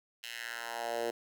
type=tone with high-pass filter sweep; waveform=10% pulse; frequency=117.3 Hz; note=A#2; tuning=11 cents sharp; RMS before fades=-38 dBFS; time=0.23-1.11 s; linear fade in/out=10 ms; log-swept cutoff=2800 to 410 Hz; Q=2.2; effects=none